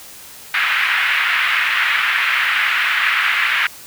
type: band-pass noise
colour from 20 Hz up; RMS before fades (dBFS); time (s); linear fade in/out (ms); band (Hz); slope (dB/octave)
pink; -17; 0.54-3.67; 2; 1500 to 2600; 24
effects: white hiss -38 dBFS RMS until 3.86 s